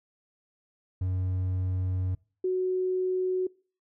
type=tone pair in turn; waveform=triangle / sine; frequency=92.5 / 370 Hz; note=F#2 / F#4; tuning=0 / 0 cents; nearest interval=2 octaves; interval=2400 cents; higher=second; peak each=-24 dBFS; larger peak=neither; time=1.01-2.15 / 2.44-3.47 s; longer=first; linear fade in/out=5 ms; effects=noise-tail reverb RT60 0.4 s tail -24 dB re dry